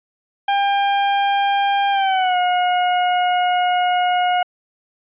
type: tone with pitch glide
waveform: 40% pulse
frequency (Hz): 800 to 721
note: G5 to F#5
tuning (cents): +35 to -45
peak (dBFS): -14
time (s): 0.48-4.43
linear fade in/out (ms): 5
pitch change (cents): -180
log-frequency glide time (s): 1.91-2.37
effects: resampled to 8000 Hz